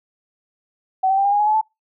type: tone with pitch steps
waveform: sine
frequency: 758 / 773.5 / 789.3 / 805.4 / 821.8 / 838.6 / 855.8 / 873.2 Hz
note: F#5 / G5 / G5 / G5 / G#5 / G#5 / A5 / A5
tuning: +42 / -23 / +12 / +47 / -18 / +17 / -48 / -13 cents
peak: -14 dBFS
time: 1.03-1.614 s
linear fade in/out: 10 ms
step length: 73 ms
effects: noise-tail reverb RT60 0.2 s tail -25 dB re dry